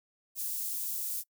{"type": "high-pass noise", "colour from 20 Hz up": "white", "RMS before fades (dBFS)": -35, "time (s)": [0.35, 1.24], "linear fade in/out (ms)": 50, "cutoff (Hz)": 8700, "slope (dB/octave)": 12, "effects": ["noise-tail reverb RT60 0.1 s tail -25 dB re dry"]}